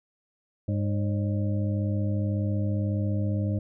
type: harmonic tone with a mistuned harmonic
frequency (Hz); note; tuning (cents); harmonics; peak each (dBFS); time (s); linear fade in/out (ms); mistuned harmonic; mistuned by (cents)
101.8; G#2; -34; 1 / 2 / 3 / 5 / 6; -25 / -31 / -35 / -39 / -41; 0.68-3.59; 5; 5; +90
effects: none